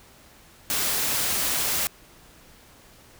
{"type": "noise", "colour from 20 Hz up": "white", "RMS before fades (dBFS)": -25, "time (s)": [0.7, 1.87], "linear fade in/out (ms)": 0, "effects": ["pink hiss -52 dBFS RMS until 3.19 s"]}